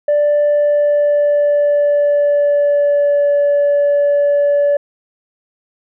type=tone with pitch glide; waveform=sine; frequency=587.3 to 575.2 Hz; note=D5 to D5; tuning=0 to -36 cents; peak=-8 dBFS; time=0.08-4.77 s; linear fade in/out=5 ms; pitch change=-36 cents; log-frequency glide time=0.43-3.3 s; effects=tanh soft clip ceiling -8 dBFS